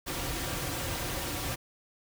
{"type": "noise with comb filter", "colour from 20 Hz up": "pink", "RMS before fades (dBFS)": -34, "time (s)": [0.06, 1.56], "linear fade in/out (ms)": 20, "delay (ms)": 4.7, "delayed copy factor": -0.55, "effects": []}